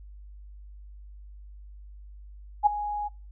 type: tone with ADSR envelope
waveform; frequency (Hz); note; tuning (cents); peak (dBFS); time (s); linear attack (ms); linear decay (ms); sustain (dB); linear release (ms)
sine; 830.6; G#5; 0; -13; 2.63-3.09; 34; 11; -15; 23
effects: noise-tail reverb RT60 0.3 s tail -24 dB re dry + added 50 Hz sine -43 dBFS peak until 3.31 s